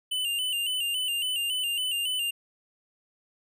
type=tone with vibrato; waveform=square; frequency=2902 Hz; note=F#7; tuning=34 cents flat; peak=-27 dBFS; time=0.11-2.31 s; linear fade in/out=10 ms; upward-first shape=square; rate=3.6 Hz; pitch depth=62 cents each way; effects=none